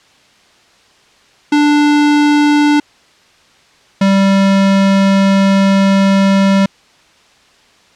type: tone pair in turn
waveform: square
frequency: 294.4 / 195.3 Hz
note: D4 / G3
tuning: +4 / -6 cents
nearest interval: perfect fifth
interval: 710 cents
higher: first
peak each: -8 dBFS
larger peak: neither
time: 1.52-2.8 / 4.01-6.66 s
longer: second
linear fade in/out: 5 ms
effects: white hiss -48 dBFS RMS until 7.95 s + low-pass 5000 Hz 12 dB/octave